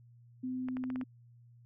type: tone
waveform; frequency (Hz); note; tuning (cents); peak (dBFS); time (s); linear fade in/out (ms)
sine; 255.4; C4; -42; -34; 0.43-1.04; 10
type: clicks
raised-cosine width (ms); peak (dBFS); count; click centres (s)
0.5; -30; 6; 0.686 / 0.769 / 0.839 / 0.902 / 0.959 / 1.013
effects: added 119 Hz sine -56 dBFS peak until 1.65 s